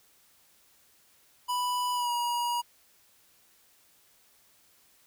square tone with pitch glide, 987.8 to 958 Hz, B5 to A#5, 0 to +47 cents, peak -28 dBFS, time 1.48-2.62 s, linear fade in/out 20 ms, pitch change -53 cents, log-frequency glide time 1.93-2.12 s, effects white hiss -63 dBFS RMS until 5.06 s

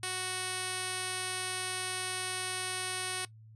5% pulse tone with low-pass filter, 370 Hz, F#4, in tune, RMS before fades -36 dBFS, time 0.03-3.25 s, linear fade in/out 2 ms, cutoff 8600 Hz, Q 7.7, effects noise-tail reverb RT60 0.1 s tail -19 dB re dry + added 110 Hz sine -51 dBFS peak until 3.55 s

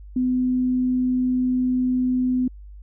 sine tone, 252.9 Hz, B3, 41 cents sharp, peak -18 dBFS, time 0.16-2.48 s, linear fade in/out 5 ms, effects added 50 Hz sine -38 dBFS peak until 2.82 s

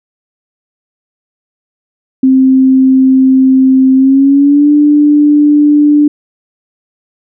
sine tone with pitch glide, 262.7 to 294.9 Hz, C4 to D4, +7 to +7 cents, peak -3 dBFS, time 2.23-6.08 s, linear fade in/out 5 ms, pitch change +200 cents, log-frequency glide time 3.95-4.71 s, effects none

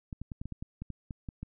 clicks, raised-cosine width 5 ms, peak -26 dBFS, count 12, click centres 0.128 / 0.216 / 0.318 / 0.415 / 0.456 / 0.523 / 0.625 / 0.82 / 0.903 / 1.108 / 1.288 / 1.43 s, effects none

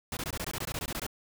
pink noise bursts, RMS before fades -35 dBFS, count 14, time 0.12-1.066 s, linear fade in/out 2 ms, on 49 ms, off 20 ms, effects none

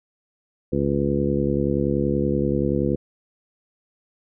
harmonic tone with a mistuned harmonic, 70.5 Hz, C#2, 30 cents sharp, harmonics 1 / 2 / 3 / 4 / 5 / 6 / 7, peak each -30 / -26 / -25 / -27 / -25 / -31 / -27 dBFS, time 0.72-2.96 s, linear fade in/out 10 ms, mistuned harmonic 1, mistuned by +24 cents, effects none

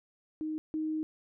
sine tone pair in turn, 311.1 / 312.2 Hz, D#4 / D#4, 0 / +6 cents, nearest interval unison, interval 6 cents, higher second, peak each -32 / -30 dBFS, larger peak second, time 0.41-0.58 / 0.74-1.03 s, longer second, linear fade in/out 0 ms, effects none

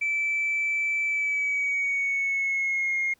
sine tone with pitch glide, 2320 to 2140 Hz, D7 to C7, -22 to +38 cents, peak -22 dBFS, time 0.01-3.14 s, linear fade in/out 10 ms, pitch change -140 cents, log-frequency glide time 1.05-2.98 s, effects tanh soft clip ceiling -20 dBFS + pink hiss -65 dBFS RMS until 3.19 s

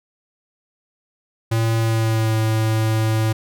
square tone with pitch glide, 113.3 to 110.39 Hz, A#2 to A2, -49 to +6 cents, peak -17 dBFS, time 1.51-3.33 s, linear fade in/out 10 ms, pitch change -45 cents, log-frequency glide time 1.79-2.36 s, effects none

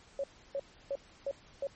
sine tone bursts, 554.4 Hz, C#5, in tune, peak -31 dBFS, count 5, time 0.19-1.67 s, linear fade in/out 2 ms, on 48 ms, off 310 ms, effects pink hiss -59 dBFS RMS until 1.75 s + MP3 32 kbps

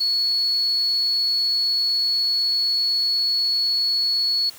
sine tone, 4384 Hz, C#8, 20 cents flat, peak -18 dBFS, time 0-4.5 s, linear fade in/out 10 ms, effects white hiss -44 dBFS RMS until 4.58 s

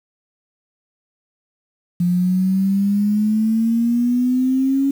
sine exponential sweep, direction up, 174.61 to 277.2 Hz, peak -14 dBFS, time 2-4.91 s, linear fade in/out 5 ms, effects 7-bit

